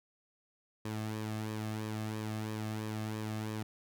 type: tone with flanger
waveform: sawtooth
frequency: 108.4 Hz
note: A2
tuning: 25 cents flat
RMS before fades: -38 dBFS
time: 0.85-3.63 s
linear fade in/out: 5 ms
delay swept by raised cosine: 1.4 to 2.12 ms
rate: 3 Hz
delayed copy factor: -0.55
effects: none

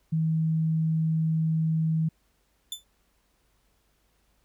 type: tone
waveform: sine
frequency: 160 Hz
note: D#3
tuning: 49 cents sharp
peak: -22 dBFS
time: 0.12-2.09 s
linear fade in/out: 10 ms
type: tone with exponential decay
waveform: sawtooth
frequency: 3520 Hz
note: A7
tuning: in tune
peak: -25 dBFS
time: 2.72-2.84 s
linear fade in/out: 2 ms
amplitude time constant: 25 ms
effects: added 50 Hz sine -70 dBFS peak until 4.44 s + pink hiss -70 dBFS RMS until 4.44 s

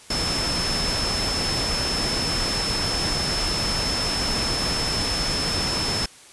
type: tone in noise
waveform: sine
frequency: 5270 Hz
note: E8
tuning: 1 cent flat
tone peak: -25 dBFS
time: 0.1-6.06 s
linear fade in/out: 5 ms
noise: pink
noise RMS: -26 dBFS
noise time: 0.1-6.06 s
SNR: -2 dB
effects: white hiss -47 dBFS RMS until 6.32 s + resampled to 24000 Hz

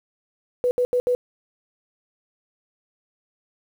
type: tone bursts at uneven times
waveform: sine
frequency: 493.9 Hz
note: B4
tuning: in tune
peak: -17 dBFS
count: 4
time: 0.64-0.71 / 0.78-0.85 / 0.93-1 / 1.07-1.15 s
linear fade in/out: 0 ms
effects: 8-bit

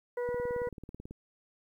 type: harmonic tone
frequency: 487 Hz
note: B4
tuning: 24 cents flat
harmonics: 1 / 2 / 3 / 4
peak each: -31 / -43 / -48 / -48 dBFS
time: 0.17-0.69 s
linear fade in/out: 5 ms
type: click train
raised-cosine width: 3 ms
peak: -31 dBFS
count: 16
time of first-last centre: 0.29-1.11 s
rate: 18.3 Hz
effects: 11-bit

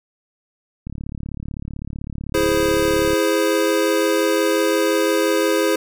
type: click train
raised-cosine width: 5 ms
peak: -17 dBFS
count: 82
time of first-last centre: 0.87-3.133 s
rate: 35.8 Hz
type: chord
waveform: square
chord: E augmented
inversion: none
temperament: equal with one note detuned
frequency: 329.6 / 415.3 / 521.1 Hz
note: E4 / G#4 / B#4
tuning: 0 / 0 / -7 cents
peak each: -21 dBFS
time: 2.34-5.76 s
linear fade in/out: 5 ms
effects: none

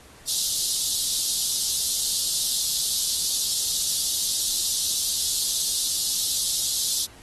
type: high-pass noise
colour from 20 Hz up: pink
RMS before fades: -25 dBFS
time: 0.27-7.06 s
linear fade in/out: 20 ms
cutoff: 3600 Hz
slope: 48 dB/octave
effects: pink hiss -50 dBFS RMS until 7.22 s + AAC 32 kbps

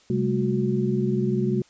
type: tone cluster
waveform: sine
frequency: 131.8 / 197.4 / 217.6 / 365.3 Hz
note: C3 / G3 / A3 / F#4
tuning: +13 / +12 / -19 / -22 cents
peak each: -26 dBFS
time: 0.1-1.62 s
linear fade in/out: 2 ms
effects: white hiss -57 dBFS RMS until 1.69 s + resampled to 16000 Hz

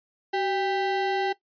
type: ring-modulated tone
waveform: square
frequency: 589 Hz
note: D5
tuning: 5 cents sharp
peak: -21 dBFS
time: 0.33-1.33 s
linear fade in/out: 10 ms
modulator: 209 Hz
effects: noise-tail reverb RT60 0.1 s tail -17 dB re dry + resampled to 11025 Hz

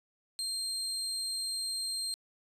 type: tone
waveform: 30% pulse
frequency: 4186 Hz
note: C8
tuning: in tune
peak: -30 dBFS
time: 0.39-2.14 s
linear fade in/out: 0 ms
effects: resampled to 32000 Hz

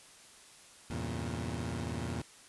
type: chord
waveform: 20% pulse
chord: E diminished seventh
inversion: none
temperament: equal with one note detuned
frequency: 82.41 / 98 / 116.54 / 137 Hz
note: E2 / G2 / Bb2 / Db3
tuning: 0 / 0 / 0 / -20 cents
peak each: -34 / -40 / -34 / -39 dBFS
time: 0.9-2.22 s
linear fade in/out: 5 ms
effects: white hiss -56 dBFS RMS until 2.48 s + resampled to 24000 Hz

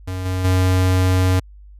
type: tone with level steps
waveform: square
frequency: 92.5 Hz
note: F#2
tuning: in tune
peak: -24 / -20 / -14 dBFS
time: 0.07-1.4 s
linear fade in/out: 10 ms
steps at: 0.25 / 0.44 s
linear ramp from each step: 10 ms
effects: added 50 Hz sine -39 dBFS peak until 1.79 s + resampled to 32000 Hz

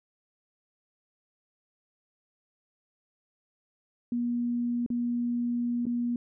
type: tone with dropouts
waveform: sine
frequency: 240 Hz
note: B3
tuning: 49 cents flat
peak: -26 dBFS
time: 4.12-6.16 s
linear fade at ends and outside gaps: 2 ms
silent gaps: 4.863-4.902 / 5.855-5.866 s
effects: none

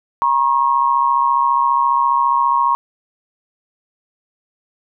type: tone pair together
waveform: sine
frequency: 952.3 / 1087 Hz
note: A#5 / C#6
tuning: +37 / -34 cents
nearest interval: major second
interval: 229 cents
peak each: -15 dBFS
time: 0.22-2.75 s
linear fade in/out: 0 ms
effects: none

